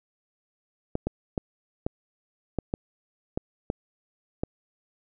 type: clicks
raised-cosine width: 2 ms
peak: -13 dBFS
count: 9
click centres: 0.954 / 1.07 / 1.378 / 1.865 / 2.587 / 2.739 / 3.375 / 3.701 / 4.435 s
effects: none